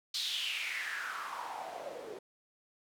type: noise with band-pass filter sweep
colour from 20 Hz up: white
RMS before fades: -39 dBFS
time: 0.14-2.19 s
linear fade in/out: 5 ms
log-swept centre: 4200 to 400 Hz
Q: 5.3
effects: none